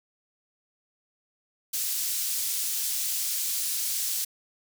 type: high-pass noise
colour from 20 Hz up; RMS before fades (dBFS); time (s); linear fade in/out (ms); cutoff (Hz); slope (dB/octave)
pink; -29; 1.73-4.25; 10; 6000; 12
effects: none